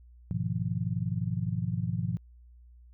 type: chord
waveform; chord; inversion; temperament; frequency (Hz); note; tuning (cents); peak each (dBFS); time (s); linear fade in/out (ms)
sine; F half-diminished seventh; first; equal with one note detuned; 103.83 / 123.47 / 155.56 / 175.12; Ab2 / Cb3 / Eb3 / F3; 0 / 0 / 0 / +5; -33 / -33 / -36 / -33; 0.31-2.17; 0
effects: added 60 Hz sine -51 dBFS peak until 2.93 s